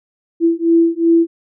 sine beating tone pair, 332.2 / 334.9 Hz, E4 / E4, +13 / +27 cents, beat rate 2.7 Hz, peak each -13 dBFS, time 0.4-1.27 s, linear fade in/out 50 ms, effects none

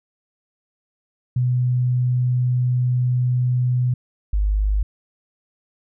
sine tone pair in turn, 124.8 / 50.92 Hz, B2 / G#1, +19 / -33 cents, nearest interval octave + major third, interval 1552 cents, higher first, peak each -16 dBFS, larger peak neither, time 1.36-3.94 / 4.33-4.83 s, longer first, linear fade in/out 5 ms, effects none

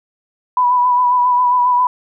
sine tone with vibrato, 987.8 Hz, B5, in tune, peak -10 dBFS, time 0.57-1.87 s, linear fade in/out 2 ms, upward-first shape sine, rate 7.4 Hz, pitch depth 29 cents each way, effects none

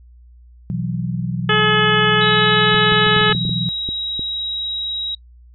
sine chord, B suspended fourth, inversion none, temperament equal with one note detuned, 124.62 / 164.81 / 185 Hz, B2 / E3 / F#3, +16 / 0 / 0 cents, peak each -24 dBFS, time 0.7-3.69 s, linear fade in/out 0 ms
harmonic tone, 426.8 Hz, G#4, 47 cents sharp, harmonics 1 / 2 / 3 / 4 / 5 / 6 / 7 / 8, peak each -19 / -25 / -19 / -17 / -26 / -27 / -20 / -25 dBFS, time 1.49-3.33 s, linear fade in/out 5 ms
sine tone, 3831 Hz, A#7, 47 cents sharp, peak -21 dBFS, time 2.21-5.15 s, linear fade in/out 5 ms
clicks, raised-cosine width 3 ms, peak -16 dBFS, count 11, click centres 2.745 / 2.922 / 3.065 / 3.165 / 3.211 / 3.297 / 3.35 / 3.452 / 3.494 / 3.889 / 4.194 s
effects noise-tail reverb RT60 0.1 s tail -26 dB re dry + added 60 Hz sine -42 dBFS peak until 5.54 s

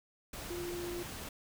sine tone in noise, 349.2 Hz, F4, in tune, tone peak -38 dBFS, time 0.5-1.03 s, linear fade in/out 5 ms, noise pink, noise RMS -44 dBFS, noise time 0.33-1.29 s, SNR +3 dB, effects none

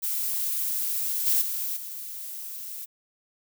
violet noise with level steps, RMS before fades -28 / -22 / -30 / -37 dBFS, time 0.02-2.86 s, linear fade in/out 20 ms, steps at 1.26 / 1.41 / 1.76 s, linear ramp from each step 10 ms, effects none

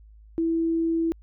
sine tone, 329.5 Hz, E4, 1 cent flat, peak -21 dBFS, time 0.38-1.12 s, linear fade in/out 0 ms, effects added 53 Hz sine -47 dBFS peak until 1.22 s

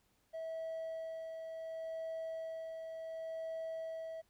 triangle tone with tremolo, 649 Hz, E5, 27 cents flat, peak -36 dBFS, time 0.33-4.22 s, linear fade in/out 20 ms, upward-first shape sine, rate 0.69 Hz, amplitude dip 40%, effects tanh soft clip ceiling -33 dBFS + pink hiss -75 dBFS RMS until 4.29 s

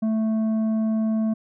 sine tone with tanh clipping, 220 Hz, A3, in tune, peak -21 dBFS, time 0.02-1.34 s, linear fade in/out 10 ms, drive 7 dB, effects none

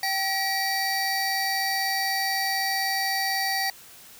square tone cluster, 774 / 1919 / 4578 Hz, G5 / A#6 / D8, -22 / +50 / -45 cents, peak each -29 dBFS, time 0.03-3.7 s, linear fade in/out 2 ms, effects white hiss -48 dBFS RMS until 4.19 s

